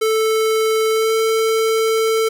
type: tone with pitch glide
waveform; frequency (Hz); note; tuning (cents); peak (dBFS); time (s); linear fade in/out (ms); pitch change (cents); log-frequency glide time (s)
square; 440 to 444.9; A4 to A4; 0 to +19; -15; 0.01-2.29; 10; +19; 0.9-1.14
effects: none